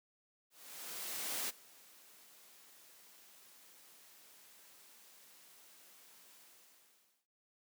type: noise with ADSR envelope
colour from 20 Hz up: white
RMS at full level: -38 dBFS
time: 0.5-7.27 s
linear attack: 990 ms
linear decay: 21 ms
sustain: -23 dB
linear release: 880 ms
effects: noise-tail reverb RT60 0.5 s tail -22 dB re dry + high-pass 200 Hz 12 dB/octave